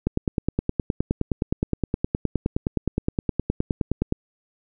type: click train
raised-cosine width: 3 ms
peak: -8 dBFS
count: 40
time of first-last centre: 0.07-4.124 s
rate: 9.62 Hz
effects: none